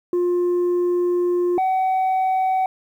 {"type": "tone pair in turn", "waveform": "sine", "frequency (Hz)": [353.6, 754.5], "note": ["F4", "F#5"], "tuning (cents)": [22, 34], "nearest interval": "octave + minor second", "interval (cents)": 1312, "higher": "second", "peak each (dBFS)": -14, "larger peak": "neither", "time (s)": [[0.13, 1.58], [1.58, 2.66]], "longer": "first", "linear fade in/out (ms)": 2, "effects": ["tanh soft clip ceiling -16 dBFS", "9-bit"]}